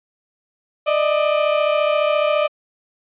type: tone pair together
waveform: 35% pulse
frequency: 596 / 630.5 Hz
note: D5 / D#5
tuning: +25 / +23 cents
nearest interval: minor second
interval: 98 cents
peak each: -15 / -19 dBFS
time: 0.86-2.48 s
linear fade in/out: 20 ms
effects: resampled to 8000 Hz